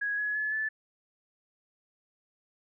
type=tone with pitch steps; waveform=sine; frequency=1661 / 1688.1 / 1715.6 / 1743.6 Hz; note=G#6 / G#6 / A6 / A6; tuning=0 / +28 / -44 / -16 cents; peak=-28 dBFS; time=0.01-0.69 s; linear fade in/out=10 ms; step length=170 ms; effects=none